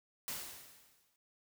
white noise with exponential decay, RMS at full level -39 dBFS, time 0.28-1.16 s, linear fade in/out 0 ms, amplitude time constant 190 ms, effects noise-tail reverb RT60 0.1 s tail -24 dB re dry

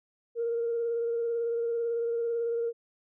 sine tone with vibrato, 466.2 Hz, A#4, in tune, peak -26 dBFS, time 0.35-2.73 s, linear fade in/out 50 ms, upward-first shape triangle, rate 18 Hz, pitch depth 24 cents each way, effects tanh soft clip ceiling -22 dBFS

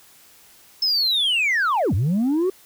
sine linear two-way sweep, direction down then up, 5274 to 83 to 387.8 Hz, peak -15 dBFS, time 0.82-2.5 s, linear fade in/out 5 ms, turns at 1.94 s, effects tanh soft clip ceiling -16 dBFS + white hiss -51 dBFS RMS until 2.65 s

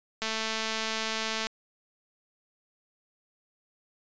click train, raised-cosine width 0.2 ms, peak -14 dBFS, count 277, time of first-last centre 0.22-1.469 s, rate 221 Hz, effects resampled to 16000 Hz

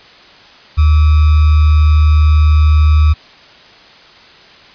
sine tone with sample-and-hold, 76.5 Hz, D#2, 29 cents flat, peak -5 dBFS, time 0.77-3.14 s, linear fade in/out 20 ms, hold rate 1225 Hz, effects white hiss -40 dBFS RMS until 4.74 s + resampled to 11025 Hz

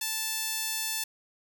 sawtooth tone with high-pass filter, 880 Hz, A5, in tune, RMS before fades -32 dBFS, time 0.01-1.04 s, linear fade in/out 5 ms, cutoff 3700 Hz, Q 0.51, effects 9-bit

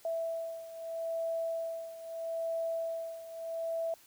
sine beating tone pair, 659.3 / 660.08 Hz, E5 / E5, 0 / +2 cents, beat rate 0.78 Hz, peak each -35 / -39 dBFS, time 0.05-3.94 s, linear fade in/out 2 ms, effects white hiss -60 dBFS RMS until 4.06 s

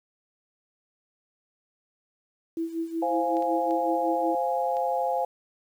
sine tone with tremolo, 329.6 Hz, E4, in tune, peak -25 dBFS, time 2.57-4.35 s, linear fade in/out 2 ms, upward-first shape sine, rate 5.4 Hz, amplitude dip 75%
sine chord, F minor, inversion second, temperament equal, 523.3 / 698.5 / 830.6 Hz, C5 / F5 / Ab5, 0 / 0 / 0 cents, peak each -28 dBFS, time 3.02-5.25 s, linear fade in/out 5 ms
clicks, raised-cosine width 0.2 ms, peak -30 dBFS, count 4, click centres 3.369 / 3.424 / 3.709 / 4.769 s
effects 9-bit

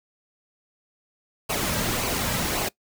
pink noise with flanger, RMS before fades -26 dBFS, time 1.49-2.69 s, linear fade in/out 10 ms, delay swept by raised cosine 0.55 to 2.85 ms, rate 1.8 Hz, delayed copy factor -0.5, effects noise-tail reverb RT60 0.1 s tail -21 dB re dry

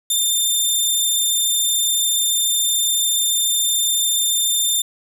15% pulse tone, 3593 Hz, A7, 36 cents sharp, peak -9 dBFS, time 0.1-4.82 s, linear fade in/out 5 ms, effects none

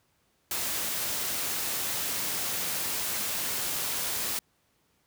white noise, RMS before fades -31 dBFS, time 0.51-4.39 s, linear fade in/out 2 ms, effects pink hiss -70 dBFS RMS until 5.06 s + high-pass 60 Hz 12 dB/octave

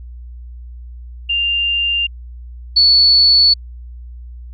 sine tone pair in turn, 2794 / 4435 Hz, F7 / C#8, 0 / 0 cents, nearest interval minor sixth, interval 800 cents, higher second, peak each -14 / -7 dBFS, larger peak second, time 1.29-2.07 / 2.76-3.54 s, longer neither, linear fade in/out 10 ms, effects added 60 Hz sine -30 dBFS peak until 4.53 s

